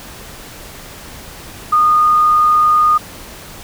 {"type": "tone", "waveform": "sine", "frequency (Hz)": 1227, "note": "D#6", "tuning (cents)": -25, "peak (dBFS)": -8, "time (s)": [1.72, 2.98], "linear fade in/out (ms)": 10, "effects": ["pink hiss -34 dBFS RMS until 3.63 s"]}